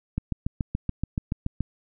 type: click train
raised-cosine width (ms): 5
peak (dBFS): -13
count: 11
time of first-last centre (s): 0.18-1.607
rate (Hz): 7.01
effects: none